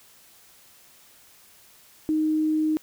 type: tone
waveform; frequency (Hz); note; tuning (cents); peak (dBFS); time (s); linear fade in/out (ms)
sine; 310.7; D#4; -2; -20; 2.09-2.77; 0
effects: white hiss -54 dBFS RMS until 2.82 s

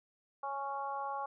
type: harmonic tone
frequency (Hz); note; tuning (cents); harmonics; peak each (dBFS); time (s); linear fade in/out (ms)
277.2; C#4; 0; 2 / 3 / 4 / 5; -45 / -38 / -40 / -49; 0.43-1.26; 5
effects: none

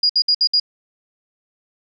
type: tone bursts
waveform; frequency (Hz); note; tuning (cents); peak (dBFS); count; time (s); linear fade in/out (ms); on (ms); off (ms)
sine; 4870; D#8; -38; -12; 5; 0.03-0.599; 5; 65; 61
effects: none

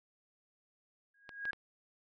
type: tone with exponential growth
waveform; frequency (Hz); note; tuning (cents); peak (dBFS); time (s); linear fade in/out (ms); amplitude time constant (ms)
sine; 1639; G#6; -23; -31; 1.14-1.51; 5; 79
type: clicks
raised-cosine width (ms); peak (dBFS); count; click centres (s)
0.3; -30; 3; 1.292 / 1.454 / 1.532
effects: none

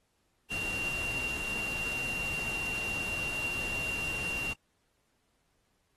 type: tone in noise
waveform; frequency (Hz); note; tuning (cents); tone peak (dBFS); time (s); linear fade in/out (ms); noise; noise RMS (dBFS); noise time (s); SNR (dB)
sine; 2764; F7; -19; -32; 0.5-4.54; 20; pink; -41; 0.5-4.54; +6
effects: pink hiss -75 dBFS RMS until 5.96 s + AAC 32 kbps

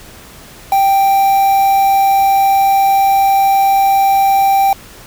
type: tone with quantisation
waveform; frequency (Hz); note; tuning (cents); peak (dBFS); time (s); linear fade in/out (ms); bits
triangle; 784; G5; 0; -6; 0.72-4.73; 2; 4
effects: pink hiss -37 dBFS RMS until 5.06 s

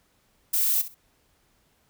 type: noise with echo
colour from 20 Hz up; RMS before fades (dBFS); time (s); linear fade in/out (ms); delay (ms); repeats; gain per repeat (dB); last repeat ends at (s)
violet; -23; 0.53-0.82; 10; 64; 2; -14; 0.948
effects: pink hiss -66 dBFS RMS until 1.89 s

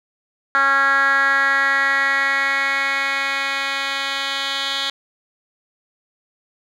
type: tone with band-pass filter sweep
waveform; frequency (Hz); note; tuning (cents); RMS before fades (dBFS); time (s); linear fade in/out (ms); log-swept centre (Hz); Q
10% pulse; 274.7; C#4; -16; -19; 0.55-4.9; 0; 1500 to 3200; 4.4
effects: none

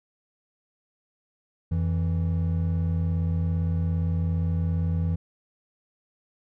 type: tone pair together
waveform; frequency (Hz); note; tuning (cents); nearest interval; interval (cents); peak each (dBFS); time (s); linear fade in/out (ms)
triangle; 87.31 / 164.81; F2 / E3; 0 / 0; major seventh; 1100; -22 / -25; 1.71-5.16; 10
effects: none

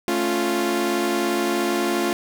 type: chord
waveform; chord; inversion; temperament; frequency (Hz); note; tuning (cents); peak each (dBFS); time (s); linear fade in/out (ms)
sawtooth; A augmented; none; equal; 220 / 277.2 / 349.2; A3 / C#4 / E#4; 0 / 0 / 0; -23 / -23 / -18; 0.08-2.13; 0
effects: none

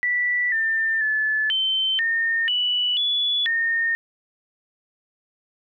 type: tone with pitch steps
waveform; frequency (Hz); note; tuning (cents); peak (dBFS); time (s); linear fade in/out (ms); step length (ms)
sine; 1963 / 1794 / 1732 / 3090 / 1828 / 2958 / 3424 / 1833; B6 / A6 / A6 / G7 / A#6 / F#7 / A7 / A#6; -11 / +33 / -28 / -26 / -34 / -1 / -48 / -30; -19; 0.03-3.95; 0; 490
effects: none

